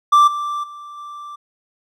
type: tone with level steps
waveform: triangle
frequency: 1174.7 Hz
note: D6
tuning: in tune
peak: -6 / -19 / -31 / -29 dBFS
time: 0.12-1.36 s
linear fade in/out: 10 ms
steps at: 0.27 / 0.63 / 0.97 s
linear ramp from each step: 10 ms
effects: none